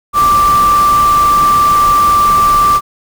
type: tone in noise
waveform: sine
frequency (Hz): 1174.7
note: D6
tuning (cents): 0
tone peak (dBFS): -6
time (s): 0.13-2.81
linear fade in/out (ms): 50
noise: pink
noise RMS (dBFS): -21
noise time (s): 0.13-2.81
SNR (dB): +12
effects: none